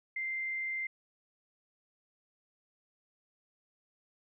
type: tone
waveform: sine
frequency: 2089 Hz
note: C7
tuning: 3 cents flat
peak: -33 dBFS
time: 0.16-0.87 s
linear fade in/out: 5 ms
effects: none